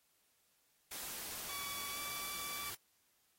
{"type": "noise", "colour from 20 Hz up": "white", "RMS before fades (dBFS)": -45, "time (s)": [0.91, 2.75], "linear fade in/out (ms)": 5}
{"type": "tone with pitch glide", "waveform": "15% pulse", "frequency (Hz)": [1138, 1158.6], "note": ["C#6", "D6"], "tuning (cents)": [45, -24], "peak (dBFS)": -39, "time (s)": [1.49, 2.7], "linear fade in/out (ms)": 5, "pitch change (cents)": 31, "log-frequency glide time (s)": [1.92, 1.98]}
{"effects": ["white hiss -75 dBFS RMS until 3.38 s", "AAC 48 kbps"]}